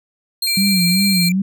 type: tone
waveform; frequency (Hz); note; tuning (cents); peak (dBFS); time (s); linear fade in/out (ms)
sawtooth; 4197; C8; +5; -14; 0.42-1.29; 5
type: tone with tremolo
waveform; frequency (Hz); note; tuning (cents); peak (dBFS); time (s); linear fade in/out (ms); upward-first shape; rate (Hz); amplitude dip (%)
square; 2349; D7; 0; -22; 0.47-1.32; 2; sine; 5.5; 25
type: tone with vibrato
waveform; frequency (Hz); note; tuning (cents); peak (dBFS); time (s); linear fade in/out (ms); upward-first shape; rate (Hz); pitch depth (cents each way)
sine; 185; F#3; 0; -14; 0.57-1.42; 5; sine; 2.6; 120
effects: none